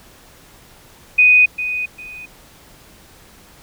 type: tone with echo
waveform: sine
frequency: 2490 Hz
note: D#7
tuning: 1 cent sharp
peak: -7 dBFS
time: 1.18-1.46 s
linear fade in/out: 10 ms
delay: 400 ms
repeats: 2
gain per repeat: -12 dB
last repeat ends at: 2.26 s
effects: pink hiss -46 dBFS RMS until 3.62 s